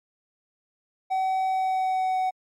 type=tone with pitch glide; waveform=triangle; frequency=758 to 748.4 Hz; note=F#5 to F#5; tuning=+42 to +20 cents; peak=-20 dBFS; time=1.1-2.31 s; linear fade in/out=20 ms; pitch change=-22 cents; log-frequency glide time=1.46-2.17 s; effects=MP3 64 kbps